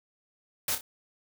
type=noise with echo; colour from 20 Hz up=white; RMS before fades=-29 dBFS; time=0.68-0.75 s; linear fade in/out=2 ms; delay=30 ms; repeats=2; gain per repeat=-8 dB; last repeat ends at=0.81 s; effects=none